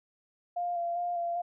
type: tone with vibrato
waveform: sine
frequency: 695 Hz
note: F5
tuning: 9 cents flat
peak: -29 dBFS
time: 0.56-1.42 s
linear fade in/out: 10 ms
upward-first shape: square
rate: 2.5 Hz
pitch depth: 19 cents each way
effects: none